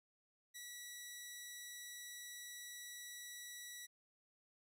10% pulse tone, 1944 Hz, B6, 28 cents flat, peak -40 dBFS, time 0.54-3.87 s, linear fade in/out 20 ms, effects none

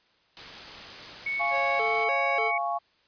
white noise, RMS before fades -41 dBFS, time 0.37-2.04 s, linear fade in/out 0 ms
sine tone with pitch glide, 2217 to 2235 Hz, C#7 to C#7, 0 to +14 cents, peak -27 dBFS, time 1.26-2.58 s, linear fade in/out 5 ms, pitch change +14 cents, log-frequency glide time 1.6-2.12 s
sine chord, Db major, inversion first, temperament just, 693 / 831.5 / 1108.7 Hz, F5 / Ab5 / Db6, -14 / +2 / 0 cents, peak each -29 / -32 / -31 dBFS, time 1.39-2.79 s, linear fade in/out 20 ms
square tone with vibrato, 493.4 Hz, B4, 2 cents flat, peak -31 dBFS, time 1.5-2.52 s, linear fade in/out 50 ms, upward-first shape square, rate 1.7 Hz, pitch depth 190 cents each way
effects white hiss -65 dBFS RMS until 3.07 s + resampled to 11025 Hz

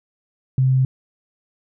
sine tone, 130.81 Hz, C3, in tune, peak -13 dBFS, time 0.58-0.85 s, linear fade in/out 2 ms, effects none

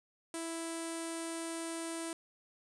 sawtooth tone with low-pass filter, 330.2 Hz, E4, 3 cents sharp, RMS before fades -40 dBFS, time 0.34-2.13 s, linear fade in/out 2 ms, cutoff 9100 Hz, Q 5.9, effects none

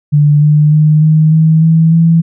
sine tone with pitch steps, 147.4 / 150.24 / 153.13 / 156.07 / 159.08 / 162.14 / 165.26 Hz, D3 / D3 / D#3 / D#3 / D#3 / E3 / E3, +7 / +40 / -27 / +6 / +39 / -28 / +5 cents, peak -4 dBFS, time 0.12-2.22 s, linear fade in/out 20 ms, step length 300 ms, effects none

